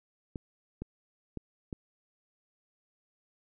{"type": "clicks", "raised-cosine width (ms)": 3, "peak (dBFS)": -24, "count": 4, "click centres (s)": [0.358, 0.82, 1.373, 1.728], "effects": []}